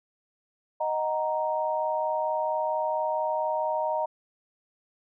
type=chord; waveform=sine; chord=D# minor; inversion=none; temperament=just; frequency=622.3 / 746.7 / 933.4 Hz; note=D#5 / F#5 / A#5; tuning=0 / +16 / +2 cents; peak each=-28 / -34 / -28 dBFS; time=0.8-4.06 s; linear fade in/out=10 ms; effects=none